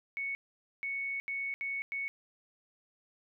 sine tone bursts at uneven times, 2217 Hz, C#7, in tune, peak -33 dBFS, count 5, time 0.17-0.35 / 0.83-1.2 / 1.28-1.54 / 1.61-1.82 / 1.92-2.08 s, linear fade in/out 0 ms, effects none

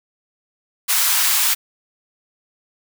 white high-pass noise, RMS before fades -17 dBFS, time 0.88-1.55 s, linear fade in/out 20 ms, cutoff 880 Hz, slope 24 dB/octave, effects none

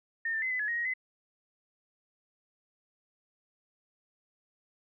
sine tone with pitch steps, 1826 / 1783 / 2047 / 2009 / 1701 / 1877 / 1887 / 2032 Hz, A#6 / A6 / C7 / B6 / G#6 / A#6 / A#6 / B6, -36 / +22 / -38 / +29 / +41 / +11 / +21 / +49 cents, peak -29 dBFS, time 0.25-0.938 s, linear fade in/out 5 ms, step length 86 ms, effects none

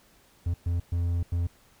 triangle tone bursts at uneven times, 86.2 Hz, F2, 22 cents flat, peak -22 dBFS, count 4, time 0.46-0.54 / 0.66-0.8 / 0.92-1.23 / 1.32-1.47 s, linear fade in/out 5 ms, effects pink hiss -60 dBFS RMS until 1.8 s

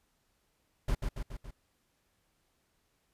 brown noise with echo, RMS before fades -29 dBFS, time 0.88-0.95 s, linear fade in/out 5 ms, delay 140 ms, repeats 4, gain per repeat -4 dB, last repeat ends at 1.51 s, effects pink hiss -75 dBFS RMS until 3.13 s + resampled to 32000 Hz

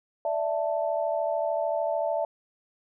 sine chord, D suspended second, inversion none, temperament just, 587.3 / 660.7 / 881 Hz, D5 / E5 / A5, 0 / +4 / +2 cents, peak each -29 / -27 / -33 dBFS, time 0.25-2.25 s, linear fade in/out 2 ms, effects none

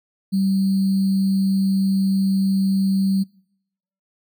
sine tone with sample-and-hold, 193.1 Hz, G3, 26 cents flat, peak -16 dBFS, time 0.32-3.24 s, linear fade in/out 20 ms, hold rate 4410 Hz, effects noise-tail reverb RT60 0.8 s tail -26 dB re dry

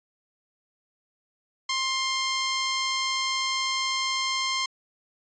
10% pulse tone, 1056 Hz, C6, 16 cents sharp, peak -16 dBFS, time 1.69-4.66 s, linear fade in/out 5 ms, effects resampled to 16000 Hz

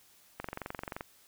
click train, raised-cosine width 0.5 ms, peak -22 dBFS, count 15, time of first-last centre 0.4-1.009 s, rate 23 Hz, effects white hiss -62 dBFS RMS until 1.27 s

